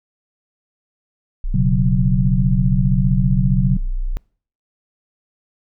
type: tone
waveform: sine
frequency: 30.87 Hz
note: B0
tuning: in tune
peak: -18 dBFS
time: 1.44-4.17 s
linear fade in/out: 0 ms
type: chord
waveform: sine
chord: B suspended second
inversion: none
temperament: equal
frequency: 123.47 / 138.59 / 185 Hz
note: B2 / C#3 / F#3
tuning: 0 / 0 / 0 cents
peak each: -18 dBFS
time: 1.54-3.77 s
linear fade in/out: 5 ms
effects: noise-tail reverb RT60 0.5 s tail -26 dB re dry